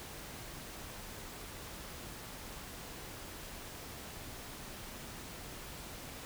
silence, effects pink hiss -47 dBFS RMS until 6.25 s

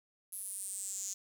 sawtooth tone with high-pass filter sweep, 196 Hz, G3, in tune, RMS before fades -41 dBFS, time 0.32-1.14 s, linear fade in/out 10 ms, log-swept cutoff 11000 to 6600 Hz, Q 8.1, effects 10-bit

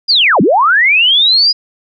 sine linear two-way sweep, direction down then up, 4978 to 155.56 to 4978 Hz, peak -6 dBFS, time 0.08-1.53 s, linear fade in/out 20 ms, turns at 0.41 s, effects none

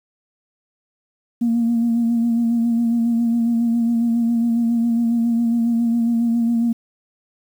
sine tone with vibrato, 233.1 Hz, A#3, in tune, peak -14 dBFS, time 1.41-6.73 s, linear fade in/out 10 ms, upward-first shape sine, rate 7.3 Hz, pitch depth 30 cents each way, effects tanh soft clip ceiling -11 dBFS + 8-bit

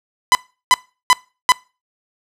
sawtooth tone bursts, 1004 Hz, B5, 28 cents sharp, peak -4 dBFS, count 4, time 0.32-1.52 s, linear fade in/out 0 ms, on 30 ms, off 360 ms, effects noise-tail reverb RT60 0.3 s tail -23 dB re dry + low-pass 11000 Hz 12 dB/octave

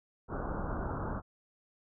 pink low-pass noise, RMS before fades -36 dBFS, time 0.28-1.22 s, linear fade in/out 50 ms, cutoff 1500 Hz, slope 96 dB/octave, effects none

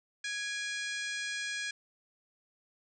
harmonic tone with a mistuned harmonic, 830.6 Hz, G#5, in tune, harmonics 2 / 3 / 4 / 5 / 6 / 7 / 8 / 9 / 10, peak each -37 / -41 / -43 / -45 / -47 / -48 / -49 / -50 / -51 dBFS, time 0.24-1.71 s, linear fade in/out 5 ms, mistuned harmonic 3, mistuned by -59 cents, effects none

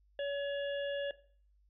harmonic tone, 565 Hz, C#5, 33 cents sharp, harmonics 1 / 3 / 5 / 6, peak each -34 / -44 / -48 / -50 dBFS, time 0.19-1.11 s, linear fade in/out 2 ms, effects noise-tail reverb RT60 0.5 s tail -17 dB re dry + added 50 Hz sine -65 dBFS peak until 1.69 s

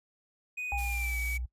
triangle tone with pitch glide, 2489 to 2269 Hz, D#7 to C#7, 0 to +40 cents, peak -32 dBFS, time 0.57-1.38 s, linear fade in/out 10 ms, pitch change -160 cents, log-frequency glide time 0.75-1.19 s
sine tone with vibrato, 61.3 Hz, B1, 12 cents flat, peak -32 dBFS, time 0.72-1.46 s, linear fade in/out 10 ms, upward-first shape sine, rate 3.6 Hz, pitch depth 24 cents each way
sine tone with exponential decay, 806 Hz, G5, 48 cents sharp, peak -32 dBFS, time 0.72-1.46 s, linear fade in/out 0 ms, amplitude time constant 160 ms
blue noise, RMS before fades -42 dBFS, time 0.77-1.38 s, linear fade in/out 20 ms
effects noise-tail reverb RT60 0.1 s tail -19 dB re dry + resampled to 32000 Hz

